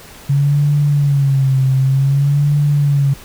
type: tone with vibrato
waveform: sine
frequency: 139 Hz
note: C#3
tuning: 5 cents sharp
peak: -10 dBFS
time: 0.29-3.14 s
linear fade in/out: 10 ms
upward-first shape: sine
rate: 0.54 Hz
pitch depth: 85 cents each way
effects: pink hiss -38 dBFS RMS until 3.24 s